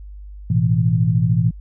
sine chord, A suspended second, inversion none, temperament equal, 110 / 123.47 / 164.81 Hz, A2 / B2 / E3, 0 / 0 / 0 cents, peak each -18 dBFS, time 0.5-1.51 s, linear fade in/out 5 ms, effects added 50 Hz sine -33 dBFS peak until 1.6 s

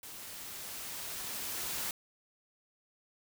white noise with level ramp, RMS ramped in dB -47 to -36 dBFS, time 0.03-1.91 s, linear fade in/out 2 ms, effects none

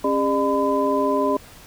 sine tone cluster, 272.7 / 405.6 / 604 / 1009 Hz, C#4 / G#4 / D5 / B5, -28 / -41 / +48 / +37 cents, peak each -23 dBFS, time 0.04-1.37 s, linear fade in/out 5 ms, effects pink hiss -45 dBFS RMS until 1.66 s

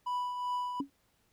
triangle tone with tremolo, 987.8 Hz, B5, in tune, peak -28 dBFS, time 0.06-0.81 s, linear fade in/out 10 ms, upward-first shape triangle, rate 2.6 Hz, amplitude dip 50%
sine tone with exponential decay, 278.5 Hz, C#4, 8 cents sharp, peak -27 dBFS, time 0.8-0.9 s, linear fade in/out 2 ms, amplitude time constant 21 ms
effects pink hiss -72 dBFS RMS until 1.32 s

